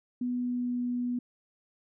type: tone with pitch glide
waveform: sine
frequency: 246.7 to 244.9 Hz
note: B3 to B3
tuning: -2 to -14 cents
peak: -28 dBFS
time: 0.21-1.19 s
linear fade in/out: 5 ms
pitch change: -12 cents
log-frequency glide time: 0.32-0.81 s
effects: none